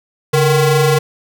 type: ring-modulated tone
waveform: 40% pulse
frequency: 306.2 Hz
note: D#4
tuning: 28 cents flat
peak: -6 dBFS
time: 0.33-0.99 s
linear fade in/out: 10 ms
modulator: 165 Hz
effects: none